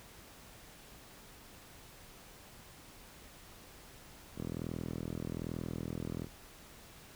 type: tone with band-pass filter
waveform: 5% pulse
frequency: 41.2 Hz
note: E1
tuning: in tune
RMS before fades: -40 dBFS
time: 4.35-6.28 s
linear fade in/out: 50 ms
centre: 160 Hz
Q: 0.75
effects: pink hiss -55 dBFS RMS until 7.15 s